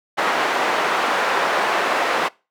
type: band-pass noise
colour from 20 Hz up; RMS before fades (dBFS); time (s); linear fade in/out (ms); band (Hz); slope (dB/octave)
white; -20; 0.17-2.29; 20; 450 to 1400; 12
effects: noise-tail reverb RT60 0.3 s tail -24 dB re dry